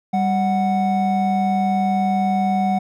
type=tone pair together; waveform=triangle; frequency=196 / 740 Hz; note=G3 / F#5; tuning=0 / 0 cents; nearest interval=octave + major seventh; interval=2300 cents; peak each=-17 dBFS; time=0.13-2.79 s; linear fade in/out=10 ms; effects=none